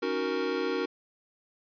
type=chord; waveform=square; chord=D# minor seventh; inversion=third; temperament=equal; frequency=277.2 / 311.1 / 370 / 466.2 Hz; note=C#4 / D#4 / F#4 / A#4; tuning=0 / 0 / 0 / 0 cents; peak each=-36 / -37 / -33 / -32 dBFS; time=0.02-0.86 s; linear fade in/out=10 ms; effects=resampled to 11025 Hz